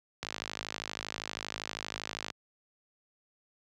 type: click train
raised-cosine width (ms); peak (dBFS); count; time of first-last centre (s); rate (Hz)
0.2; -17; 110; 0.23-2.302; 52.6
effects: high-pass 80 Hz 12 dB/octave